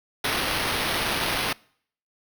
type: noise with sample-and-hold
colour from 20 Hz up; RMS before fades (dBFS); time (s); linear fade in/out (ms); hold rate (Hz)
white; -26; 0.24-1.53; 5; 7350
effects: noise-tail reverb RT60 0.6 s tail -25 dB re dry